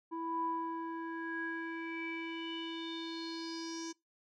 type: tone with low-pass filter sweep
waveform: square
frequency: 329.6 Hz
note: E4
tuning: in tune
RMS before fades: -40 dBFS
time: 0.11-3.93 s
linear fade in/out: 20 ms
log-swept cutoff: 840 to 6100 Hz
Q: 7.2
effects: noise-tail reverb RT60 0.2 s tail -23 dB re dry